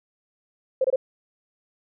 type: tone bursts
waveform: sine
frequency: 523.3 Hz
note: C5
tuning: in tune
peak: -17 dBFS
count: 3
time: 0.81-0.96 s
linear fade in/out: 5 ms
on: 34 ms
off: 24 ms
effects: none